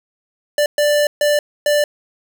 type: tone bursts at uneven times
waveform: square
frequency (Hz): 589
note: D5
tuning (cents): +5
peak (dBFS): -13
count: 4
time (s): 0.58-0.66 / 0.78-1.07 / 1.21-1.39 / 1.66-1.84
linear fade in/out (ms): 2
effects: none